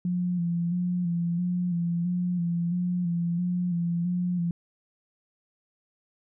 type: tone with vibrato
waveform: sine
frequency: 174.61 Hz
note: F3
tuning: in tune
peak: -24 dBFS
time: 0.05-4.51 s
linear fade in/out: 2 ms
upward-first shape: square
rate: 1.5 Hz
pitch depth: 36 cents each way
effects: none